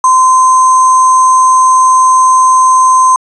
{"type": "tone with sample-and-hold", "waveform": "sine", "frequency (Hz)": 1029, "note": "C6", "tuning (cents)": -29, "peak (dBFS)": -3, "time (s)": [0.04, 3.16], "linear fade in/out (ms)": 2, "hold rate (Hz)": 7350, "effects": ["resampled to 24000 Hz"]}